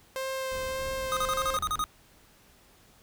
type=tone with vibrato; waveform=sawtooth; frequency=526 Hz; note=C5; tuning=9 cents sharp; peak=-27 dBFS; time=0.16-1.57 s; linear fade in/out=0 ms; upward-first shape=sine; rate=1.7 Hz; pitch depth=13 cents each way
type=noise with tremolo; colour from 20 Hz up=brown; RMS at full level=-41 dBFS; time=0.5-1.87 s; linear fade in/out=50 ms; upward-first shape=triangle; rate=17 Hz; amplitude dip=30%
type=tone bursts; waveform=square; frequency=1244.5 Hz; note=D#6; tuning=in tune; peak=-27 dBFS; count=9; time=1.12-1.84 s; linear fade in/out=0 ms; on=48 ms; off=36 ms
effects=pink hiss -59 dBFS RMS until 3.02 s